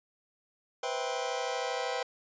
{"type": "chord", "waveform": "sawtooth", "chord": "C major seventh", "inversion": "third", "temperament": "just", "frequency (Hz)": [490.5, 523.3, 654.1, 784.9], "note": ["B4", "C5", "E5", "G5"], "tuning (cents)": [-12, 0, -14, 2], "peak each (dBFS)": [-32, -33, -35, -32], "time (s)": [0.83, 2.03], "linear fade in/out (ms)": 5, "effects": ["resampled to 16000 Hz"]}